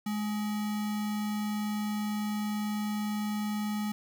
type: tone with sample-and-hold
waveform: sine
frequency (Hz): 210.5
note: G#3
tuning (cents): +24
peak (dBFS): -29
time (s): 0.06-3.92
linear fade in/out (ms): 5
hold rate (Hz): 1050
effects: none